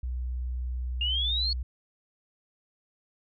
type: tone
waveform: sine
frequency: 62.1 Hz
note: B1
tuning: 10 cents sharp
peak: -29 dBFS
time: 0.03-1.63 s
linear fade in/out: 5 ms
type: exponential sweep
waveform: sine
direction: up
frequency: 2794 to 4410 Hz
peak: -26 dBFS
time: 1.01-1.53 s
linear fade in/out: 2 ms
effects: none